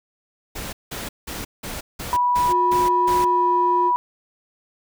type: noise bursts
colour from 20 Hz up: pink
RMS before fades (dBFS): -31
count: 8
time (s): 0.55-3.25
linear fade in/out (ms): 10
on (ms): 180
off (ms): 180
type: tone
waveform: sine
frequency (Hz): 980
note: B5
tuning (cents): -14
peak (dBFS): -16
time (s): 2.13-3.96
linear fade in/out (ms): 0
type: tone with pitch glide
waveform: triangle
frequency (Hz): 358.7 to 355.6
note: F4 to F4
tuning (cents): +46 to +31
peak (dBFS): -21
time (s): 2.47-3.92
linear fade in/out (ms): 50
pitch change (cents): -15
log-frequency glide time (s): 3.29-3.46
effects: none